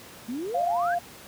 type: exponential sweep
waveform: sine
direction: up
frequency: 223.5 to 1700 Hz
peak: -29 dBFS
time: 0.28-0.95 s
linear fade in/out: 10 ms
type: tone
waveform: sine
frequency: 698.5 Hz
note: F5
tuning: in tune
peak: -23 dBFS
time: 0.54-0.99 s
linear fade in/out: 10 ms
effects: pink hiss -46 dBFS RMS until 1.27 s + high-pass 100 Hz 12 dB/octave